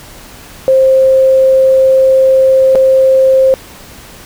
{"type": "tone with dropouts", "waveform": "sine", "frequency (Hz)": 528, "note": "C5", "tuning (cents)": 16, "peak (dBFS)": -4, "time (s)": [0.68, 3.54], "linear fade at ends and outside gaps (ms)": 0, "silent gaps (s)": [2.751, 2.756], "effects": ["pink hiss -34 dBFS RMS until 4.25 s"]}